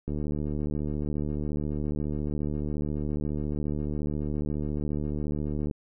click train, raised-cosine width 3 ms, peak -19 dBFS, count 420, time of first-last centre 0.08-5.712 s, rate 74.4 Hz, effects none

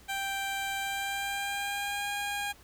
15% pulse tone with pitch glide, 785 to 812.7 Hz, G5 to G#5, +2 to -38 cents, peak -25 dBFS, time 0.08-2.53 s, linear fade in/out 20 ms, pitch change +60 cents, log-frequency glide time 0.79-2.1 s, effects added 60 Hz sine -58 dBFS peak until 2.63 s + pink hiss -57 dBFS RMS until 2.63 s

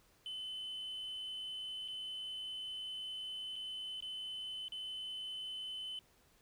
sine tone with dropouts, 3035 Hz, F#7, 43 cents sharp, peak -39 dBFS, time 0.26-5.99 s, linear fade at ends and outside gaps 1 ms, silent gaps 1.879-1.884 / 3.558-3.562 / 4.005-4.024 / 4.682-4.721 s, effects tanh soft clip ceiling -39 dBFS + pink hiss -69 dBFS RMS until 6.41 s

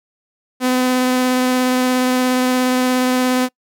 sawtooth tone with vibrato, 253.5 Hz, B3, 45 cents sharp, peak -10 dBFS, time 0.6-3.49 s, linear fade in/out 50 ms, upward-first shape sine, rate 17 Hz, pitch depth 9 cents each way, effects noise-tail reverb RT60 0.1 s tail -24 dB re dry

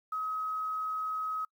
sine tone with quantisation, 1272 Hz, D#6, 38 cents sharp, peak -31 dBFS, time 0.12-1.45 s, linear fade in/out 5 ms, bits 10, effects noise-tail reverb RT60 0.1 s tail -26 dB re dry

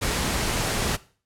pink noise, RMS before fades -25 dBFS, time 0.01-0.97 s, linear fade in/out 20 ms, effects noise-tail reverb RT60 0.4 s tail -18 dB re dry + low-pass 11000 Hz 12 dB/octave

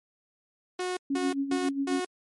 sawtooth tone bursts, 364.2 Hz, F#4, 27 cents flat, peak -25 dBFS, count 4, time 0.79-2.05 s, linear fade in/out 5 ms, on 180 ms, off 180 ms
sine tone with tremolo, 276.5 Hz, C#4, 4 cents flat, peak -24 dBFS, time 1.1-2 s, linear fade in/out 5 ms, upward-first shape sine, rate 7.4 Hz, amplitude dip 65%
effects MP3 48 kbps

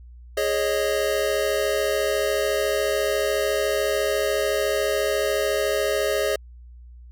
square chord, Ab suspended fourth, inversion none, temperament equal with one note detuned, 415.3 / 548.3 / 622.3 Hz, Ab4 / Db5 / Eb5, 0 / -19 / 0 cents, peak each -26 dBFS, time 0.37-6.36 s, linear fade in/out 5 ms, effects added 60 Hz sine -41 dBFS peak until 7.11 s

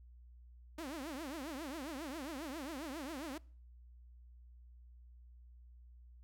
sawtooth tone with vibrato, 293.7 Hz, D4, in tune, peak -38 dBFS, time 0.78-3.38 s, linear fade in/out 5 ms, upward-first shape triangle, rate 7.4 Hz, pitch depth 290 cents each way, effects noise-tail reverb RT60 0.5 s tail -25 dB re dry + added 60 Hz sine -55 dBFS peak until 6.23 s

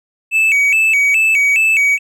triangle tone with vibrato, 2438 Hz, D#7, 36 cents flat, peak -8 dBFS, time 0.31-1.99 s, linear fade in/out 50 ms, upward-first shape square, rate 2.4 Hz, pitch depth 130 cents each way, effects none

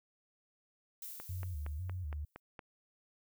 violet noise with exponential decay, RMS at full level -44 dBFS, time 1.02-2.4 s, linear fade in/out 2 ms, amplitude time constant 300 ms
click train, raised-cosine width 0.5 ms, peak -31 dBFS, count 7, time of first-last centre 1.2-2.592 s, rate 4.31 Hz
sine tone with vibrato, 82.41 Hz, E2, in tune, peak -37 dBFS, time 1.29-2.25 s, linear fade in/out 5 ms, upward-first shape square, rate 2 Hz, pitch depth 180 cents each way
effects none

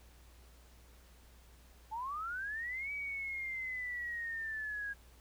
sine linear two-way sweep, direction up then down, 851 to 2288 to 1630 Hz, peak -37 dBFS, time 1.91-4.94 s, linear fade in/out 20 ms, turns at 2.92 s, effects added 60 Hz sine -58 dBFS peak until 5.2 s + pink hiss -64 dBFS RMS until 5.2 s

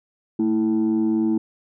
sine tone pair together, 222.9 / 326.7 Hz, A3 / E4, +23 / -15 cents, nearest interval perfect fifth, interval 662 cents, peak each -19 / -18 dBFS, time 0.39-1.38 s, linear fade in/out 5 ms, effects tanh soft clip ceiling -14 dBFS

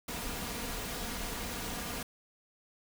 pink noise with comb filter, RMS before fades -38 dBFS, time 0.08-2.03 s, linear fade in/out 5 ms, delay 4.2 ms, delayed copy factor +0.5, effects none

